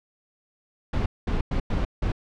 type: noise bursts at uneven times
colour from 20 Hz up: brown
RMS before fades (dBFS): -24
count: 5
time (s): 0.93-1.06 / 1.27-1.41 / 1.51-1.6 / 1.7-1.85 / 2.02-2.12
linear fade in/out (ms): 5
effects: low-pass 4000 Hz 12 dB/octave